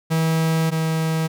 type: tone pair in turn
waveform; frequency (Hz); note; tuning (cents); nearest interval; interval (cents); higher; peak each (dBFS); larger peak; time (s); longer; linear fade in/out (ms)
45% pulse; 161.5 / 160.48; E3 / E3; -35 / -46; unison; 11; first; -17 / -19; first; 0.1-0.71 / 0.71-1.28; first; 20
effects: none